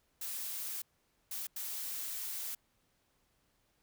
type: noise bursts at uneven times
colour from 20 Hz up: blue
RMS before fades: -40 dBFS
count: 3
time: 0.21-0.82 / 1.31-1.47 / 1.56-2.55 s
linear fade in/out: 5 ms
effects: pink hiss -75 dBFS RMS until 3.82 s